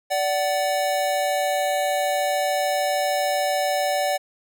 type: tone pair together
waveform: square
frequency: 583.3 / 750 Hz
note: D5 / F#5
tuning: -12 / +23 cents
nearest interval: major third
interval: 435 cents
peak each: -24 dBFS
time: 0.1-4.18 s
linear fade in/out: 20 ms
effects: none